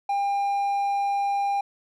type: tone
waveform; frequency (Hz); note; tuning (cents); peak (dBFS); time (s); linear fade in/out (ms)
triangle; 801; G5; +37; -20; 0.09-1.61; 5
effects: none